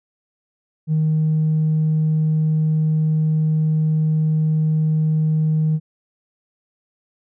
triangle tone with tanh clipping, 156.1 Hz, D#3, 6 cents sharp, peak -15 dBFS, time 0.87-5.8 s, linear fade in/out 50 ms, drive 5 dB, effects none

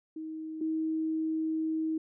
sine tone pair in turn, 316 / 317.8 Hz, D#4 / D#4, +27 / +37 cents, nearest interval unison, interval 10 cents, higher second, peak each -36 / -28 dBFS, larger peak second, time 0.16-0.61 / 0.61-1.98 s, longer second, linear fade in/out 5 ms, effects none

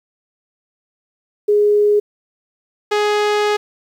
sine / sawtooth tone pair in turn, 415.3 / 417.6 Hz, G#4 / G#4, 0 / +10 cents, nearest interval unison, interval 10 cents, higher second, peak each -10 dBFS, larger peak neither, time 1.48-2 / 2.91-3.57 s, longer second, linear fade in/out 10 ms, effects low-pass 5000 Hz 12 dB/octave + 8-bit

